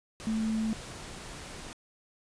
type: tone in noise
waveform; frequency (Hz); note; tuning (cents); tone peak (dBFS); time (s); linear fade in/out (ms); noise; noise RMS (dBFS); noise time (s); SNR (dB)
sine; 220.2; A3; +2; -27; 0.27-0.73; 0; pink; -43; 0.2-1.73; +13
effects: resampled to 22050 Hz